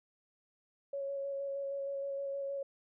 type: tone with vibrato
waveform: sine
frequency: 554.4 Hz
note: C#5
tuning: in tune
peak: -35 dBFS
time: 0.93-2.63 s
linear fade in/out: 5 ms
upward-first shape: square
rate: 6.4 Hz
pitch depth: 11 cents each way
effects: none